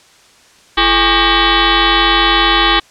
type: tone with frequency modulation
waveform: sine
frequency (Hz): 1108.7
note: C#6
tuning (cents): 0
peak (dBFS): -8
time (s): 0.77-2.8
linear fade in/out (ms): 10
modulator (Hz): 385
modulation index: 7.1
effects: white hiss -46 dBFS RMS until 2.9 s + low-pass 7000 Hz 12 dB/octave